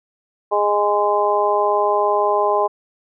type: harmonic tone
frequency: 206.4 Hz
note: G#3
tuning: 10 cents flat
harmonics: 2 / 3 / 4 / 5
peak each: -20 / -20 / -20 / -20 dBFS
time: 0.51-2.68 s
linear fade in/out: 20 ms
effects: none